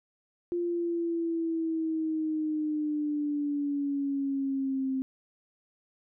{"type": "exponential sweep", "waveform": "sine", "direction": "down", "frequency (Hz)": [349.2, 262.9], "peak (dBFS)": -27, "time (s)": [0.52, 5.02], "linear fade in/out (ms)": 0, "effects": []}